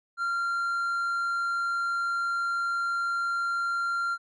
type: tone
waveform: triangle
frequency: 1383 Hz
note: F6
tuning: 17 cents flat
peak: -24 dBFS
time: 0.17-4.18 s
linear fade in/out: 50 ms
effects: resampled to 24000 Hz